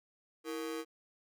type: ring-modulated tone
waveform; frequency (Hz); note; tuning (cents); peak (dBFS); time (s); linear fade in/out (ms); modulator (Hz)
45% pulse; 395.5; G4; +15; -34; 0.44-0.85; 50; 69.7
effects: none